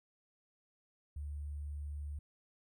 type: tone with sample-and-hold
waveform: sine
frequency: 73 Hz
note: D2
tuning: 10 cents flat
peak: -39 dBFS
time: 1.16-2.19 s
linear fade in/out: 5 ms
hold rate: 8820 Hz
effects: none